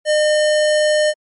square tone, 607 Hz, D#5, 43 cents flat, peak -13 dBFS, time 0.05-1.14 s, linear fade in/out 50 ms, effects MP3 48 kbps

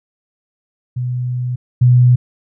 sine tone pair in turn, 124.5 / 123.98 Hz, B2 / B2, +14 / +7 cents, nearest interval unison, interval 7 cents, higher first, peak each -17 / -6 dBFS, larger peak second, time 0.96-1.56 / 1.81-2.16 s, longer first, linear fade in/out 10 ms, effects none

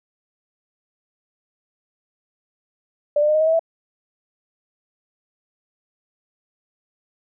sine tone with pitch steps, 587.3 / 598.6 / 610.1 / 621.9 / 633.8 / 646 / 658.5 Hz, D5 / D5 / D#5 / D#5 / D#5 / E5 / E5, 0 / +33 / -34 / -1 / +32 / -35 / -2 cents, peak -14 dBFS, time 3.16-3.594 s, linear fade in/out 5 ms, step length 62 ms, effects none

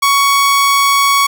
sawtooth tone, 1117 Hz, C#6, 13 cents sharp, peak -5 dBFS, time 0.02-1.27 s, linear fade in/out 10 ms, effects none

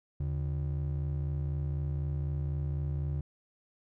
triangle ring-modulated tone, 110 Hz, A2, in tune, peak -25 dBFS, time 0.2-3.21 s, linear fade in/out 5 ms, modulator 32 Hz, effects none

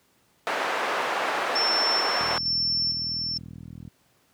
white band-pass noise, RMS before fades -27 dBFS, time 0.47-2.38 s, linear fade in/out 0 ms, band 480 to 1400 Hz, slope 12 dB/octave
sine tone with tremolo, 5390 Hz, E8, 38 cents sharp, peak -22 dBFS, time 1.55-3.38 s, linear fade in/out 10 ms, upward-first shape square, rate 1.1 Hz, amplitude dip 40%
click train, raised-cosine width 5 ms, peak -26 dBFS, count 69, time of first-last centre 2.21-3.877 s, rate 40.8 Hz
effects pink hiss -64 dBFS RMS until 4.33 s + high-pass 100 Hz 12 dB/octave

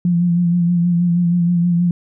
sine tone with vibrato, 173.6 Hz, F3, 10 cents flat, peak -12 dBFS, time 0.05-1.91 s, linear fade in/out 2 ms, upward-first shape sine, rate 6.3 Hz, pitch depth 35 cents each way, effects none

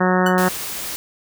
harmonic tone, 183.3 Hz, F#3, 16 cents flat, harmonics 1 / 2 / 3 / 4 / 5 / 6 / 7 / 8 / 9 / 10, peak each -18 / -21 / -23 / -24 / -25 / -26 / -26 / -27 / -28 / -28 dBFS, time 0-0.49 s, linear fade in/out 10 ms
30% pulse tone with exponential decay, 1491 Hz, F#6, 13 cents sharp, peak -16 dBFS, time 0.26-0.38 s, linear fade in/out 5 ms, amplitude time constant 25 ms
white noise, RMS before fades -28 dBFS, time 0.38-0.96 s, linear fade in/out 0 ms
effects none

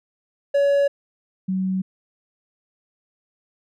triangle / sine tone pair in turn, 564 / 188.21 Hz, C#5 / F#3, +30 / +30 cents, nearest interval octave + perfect fifth, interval 1900 cents, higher first, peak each -13 / -20 dBFS, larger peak first, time 0.54-0.88 / 1.48-1.82 s, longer neither, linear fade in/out 10 ms, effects none

